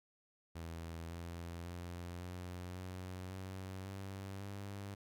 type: tone with pitch steps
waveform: sawtooth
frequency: 83 / 85.19 / 87.43 / 89.73 / 92.09 / 94.52 / 97.01 / 99.56 Hz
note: E2 / F2 / F2 / F2 / F#2 / F#2 / G2 / G2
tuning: +12 / -42 / +2 / +47 / -8 / +37 / -18 / +27 cents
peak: -40 dBFS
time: 0.55-4.95 s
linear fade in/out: 10 ms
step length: 550 ms
effects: none